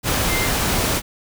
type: tone in noise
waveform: sine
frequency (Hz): 2093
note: C7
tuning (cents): 0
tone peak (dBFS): -24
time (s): 0.27-0.49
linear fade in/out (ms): 50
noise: pink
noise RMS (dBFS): -20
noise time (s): 0.03-1.02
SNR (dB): -7
effects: none